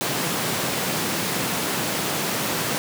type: high-pass noise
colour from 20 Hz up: pink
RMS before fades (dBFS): -25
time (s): 0.01-2.78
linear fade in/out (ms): 0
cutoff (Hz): 130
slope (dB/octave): 24
effects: none